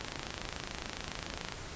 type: click train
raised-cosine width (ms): 0.2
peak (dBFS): -19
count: 42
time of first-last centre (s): 0.01-1.523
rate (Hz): 27.1
effects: pink hiss -44 dBFS RMS until 1.75 s + resampled to 16000 Hz